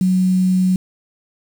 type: tone with quantisation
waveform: sine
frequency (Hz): 185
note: F#3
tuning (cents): 0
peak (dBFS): -12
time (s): 0.01-0.76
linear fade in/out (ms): 2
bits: 6
effects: none